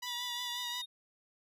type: tone with vibrato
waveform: 10% pulse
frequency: 973 Hz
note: B5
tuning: 26 cents flat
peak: -30 dBFS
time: 0.02-0.82 s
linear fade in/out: 10 ms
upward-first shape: triangle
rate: 5.6 Hz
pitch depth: 31 cents each way
type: tone with pitch glide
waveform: triangle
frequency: 3520 to 3704 Hz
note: A7 to A#7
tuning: 0 to -12 cents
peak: -38 dBFS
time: 0.06-0.86 s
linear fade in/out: 20 ms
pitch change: +88 cents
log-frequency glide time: 0.52-0.67 s
effects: resampled to 32000 Hz